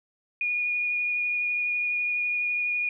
sine tone with vibrato, 2445 Hz, D#7, 31 cents flat, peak -24 dBFS, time 0.41-2.89 s, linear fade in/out 2 ms, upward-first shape triangle, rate 12 Hz, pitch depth 13 cents each way, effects none

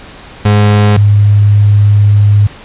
35% pulse / sine tone pair in turn, 103.83 / 102.99 Hz, G#2 / G#2, 0 / -14 cents, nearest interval unison, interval 14 cents, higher first, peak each -3 dBFS, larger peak neither, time 0.45-0.97 / 0.97-2.47 s, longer second, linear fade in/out 5 ms, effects pink hiss -32 dBFS RMS until 2.64 s + resampled to 8000 Hz

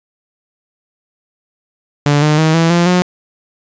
sawtooth tone with pitch steps, 145.3 / 151.65 / 158.27 / 165.18 / 172.39 / 179.92 Hz, D3 / D#3 / D#3 / E3 / F3 / F#3, -18 / -44 / +30 / +4 / -22 / -48 cents, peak -5 dBFS, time 2.06-3.02 s, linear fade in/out 0 ms, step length 160 ms, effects resampled to 16000 Hz + 7-bit

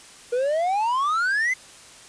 triangle exponential sweep, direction up, 472.8 to 2093 Hz, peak -18 dBFS, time 0.32-1.54 s, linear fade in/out 10 ms, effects white hiss -46 dBFS RMS until 2.08 s + resampled to 22050 Hz

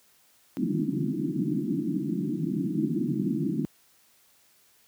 white band-pass noise, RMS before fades -28 dBFS, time 0.57-3.65 s, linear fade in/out 0 ms, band 140 to 340 Hz, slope 96 dB/octave, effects white hiss -62 dBFS RMS until 4.87 s + high-pass 60 Hz 12 dB/octave

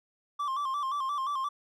triangle tone with vibrato, 1108.7 Hz, C#6, in tune, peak -27 dBFS, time 0.39-1.49 s, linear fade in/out 10 ms, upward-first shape square, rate 5.7 Hz, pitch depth 79 cents each way, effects none

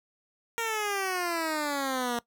10% pulse exponential sweep, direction down, 466.2 to 234.5 Hz, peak -20 dBFS, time 0.58-2.19 s, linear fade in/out 0 ms, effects noise-tail reverb RT60 0.1 s tail -20 dB re dry

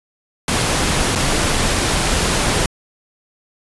pink noise with dropouts, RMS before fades -17 dBFS, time 0.48-2.66 s, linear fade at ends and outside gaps 2 ms, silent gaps 1.152-1.157 s, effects resampled to 24000 Hz

